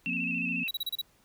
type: tone with vibrato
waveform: sine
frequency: 2637 Hz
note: E7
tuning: in tune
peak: -30 dBFS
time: 0.06-0.68 s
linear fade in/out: 0 ms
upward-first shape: square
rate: 14 Hz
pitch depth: 42 cents each way
type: chord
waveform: sine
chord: F suspended fourth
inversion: none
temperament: equal with one note detuned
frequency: 175.73 / 233.1 / 261.6 Hz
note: F3 / Bb3 / C4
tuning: +11 / 0 / 0 cents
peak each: -37 dBFS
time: 0.06-0.64 s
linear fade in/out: 10 ms
type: tone bursts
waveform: square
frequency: 3882 Hz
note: B7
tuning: 31 cents flat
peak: -30 dBFS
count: 6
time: 0.68-1.015 s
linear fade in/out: 5 ms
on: 30 ms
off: 31 ms
effects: pink hiss -65 dBFS RMS until 1.24 s